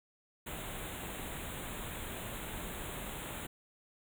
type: band-stop noise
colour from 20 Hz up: pink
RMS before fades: -42 dBFS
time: 0.46-3.47 s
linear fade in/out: 10 ms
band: 3900 to 6900 Hz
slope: 96 dB/octave
effects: none